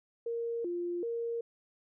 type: tone with vibrato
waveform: sine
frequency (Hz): 403.1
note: G4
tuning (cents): +48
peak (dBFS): -32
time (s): 0.26-1.41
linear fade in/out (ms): 5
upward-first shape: square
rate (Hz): 1.3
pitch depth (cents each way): 250
effects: none